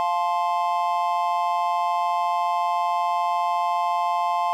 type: chord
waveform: triangle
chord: F major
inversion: none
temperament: just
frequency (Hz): 698.5 / 873.1 / 1047.7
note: F5 / A5 / C6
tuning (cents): 0 / -14 / +2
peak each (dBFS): -23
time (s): 0-4.53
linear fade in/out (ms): 0
effects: none